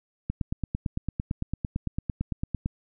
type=click train; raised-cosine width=5 ms; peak=-15 dBFS; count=22; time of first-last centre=0.3-2.66 s; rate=8.9 Hz; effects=none